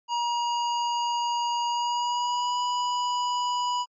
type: tone with pitch glide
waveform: square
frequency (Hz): 952 to 981.6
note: A#5 to B5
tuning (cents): +36 to -11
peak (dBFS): -25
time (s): 0.08-3.86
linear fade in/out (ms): 50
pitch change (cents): +53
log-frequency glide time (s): 1.68-2.59
effects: MP3 32 kbps